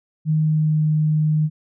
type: tone with pitch glide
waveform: sine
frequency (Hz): 155.56 to 153.95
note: D#3 to D#3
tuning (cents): 0 to -18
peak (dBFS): -15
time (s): 0.25-1.5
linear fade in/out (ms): 50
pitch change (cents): -18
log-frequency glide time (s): 0.4-0.83
effects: none